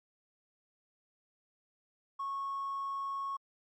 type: tone with hard clipping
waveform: sine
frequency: 1100 Hz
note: C#6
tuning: 14 cents flat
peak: -35 dBFS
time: 2.19-3.37 s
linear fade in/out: 10 ms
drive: 1 dB
effects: Opus 48 kbps